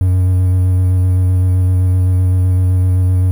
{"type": "tone with vibrato", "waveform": "triangle", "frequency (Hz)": 91.8, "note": "F#2", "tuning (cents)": -13, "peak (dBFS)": -7, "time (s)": [0.01, 3.31], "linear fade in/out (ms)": 0, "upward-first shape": "square", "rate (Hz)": 7.8, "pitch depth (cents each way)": 13, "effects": ["7-bit"]}